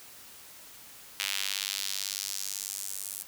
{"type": "tone with high-pass filter sweep", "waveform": "square", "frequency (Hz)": 49, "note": "G1", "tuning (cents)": 0, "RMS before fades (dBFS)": -35, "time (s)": [1.19, 3.23], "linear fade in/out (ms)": 10, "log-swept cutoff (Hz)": [2700, 9600], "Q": 1.4, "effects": ["white hiss -50 dBFS RMS until 3.27 s"]}